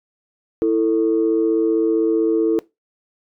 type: tone pair together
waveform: sine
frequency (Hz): 329.6 / 445.2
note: E4 / A4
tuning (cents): 0 / +20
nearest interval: perfect fourth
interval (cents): 520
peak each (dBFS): -16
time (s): 0.62-2.59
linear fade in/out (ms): 0
effects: noise-tail reverb RT60 0.2 s tail -20 dB re dry + tanh soft clip ceiling -8 dBFS